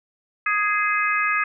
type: harmonic tone with a mistuned harmonic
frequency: 415.3 Hz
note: G#4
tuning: in tune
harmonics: 3 / 4 / 5 / 6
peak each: -23 / -24 / -25 / -26 dBFS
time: 0.46-1.44 s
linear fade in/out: 5 ms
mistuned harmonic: 6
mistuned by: +31 cents
effects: none